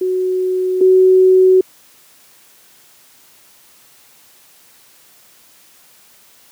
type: tone pair in turn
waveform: sine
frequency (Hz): 370 / 373.4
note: F#4 / F#4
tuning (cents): 0 / +16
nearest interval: unison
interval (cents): 16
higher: second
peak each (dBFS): -14 / -6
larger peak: second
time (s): 0.01-0.81 / 0.81-1.61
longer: neither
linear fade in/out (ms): 5
effects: white hiss -48 dBFS RMS until 6.51 s + high-pass 100 Hz 12 dB/octave